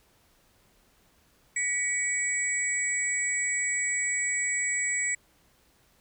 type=tone cluster; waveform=sine; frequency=1953 / 2260 / 7800 Hz; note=B6 / C#7 / B8; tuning=-20 / +33 / -23 cents; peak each=-31 / -32 / -28 dBFS; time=1.56-5.15 s; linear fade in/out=5 ms; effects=pink hiss -64 dBFS RMS until 6 s